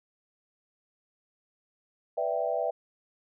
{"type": "chord", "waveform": "sine", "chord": "E minor seventh", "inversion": "second", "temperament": "equal", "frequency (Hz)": [493.9, 587.3, 659.3, 784], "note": ["B4", "D5", "E5", "G5"], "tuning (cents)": [0, 0, 0, 0], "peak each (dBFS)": [-33, -32, -30, -34], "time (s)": [2.17, 2.71], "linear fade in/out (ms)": 10, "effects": []}